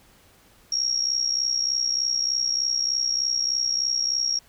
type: tone with amplitude modulation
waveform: sine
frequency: 5588 Hz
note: F8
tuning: in tune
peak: -18 dBFS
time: 0.72-4.39 s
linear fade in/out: 5 ms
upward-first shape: sine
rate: 63.3 Hz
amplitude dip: 75%
effects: pink hiss -56 dBFS RMS until 4.48 s